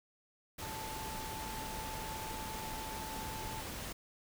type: tone in noise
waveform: sine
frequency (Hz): 878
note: A5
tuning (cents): -4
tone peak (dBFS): -44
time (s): 0.62-3.62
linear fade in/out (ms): 10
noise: pink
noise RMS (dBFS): -43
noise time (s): 0.58-3.93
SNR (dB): -4
effects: none